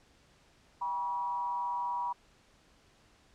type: tone with frequency modulation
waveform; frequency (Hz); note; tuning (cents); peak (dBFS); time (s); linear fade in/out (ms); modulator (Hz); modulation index
sine; 966; B5; -39; -31; 0.81-2.13; 10; 165; 0.49
effects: pink hiss -64 dBFS RMS until 3.34 s + low-pass 7000 Hz 12 dB/octave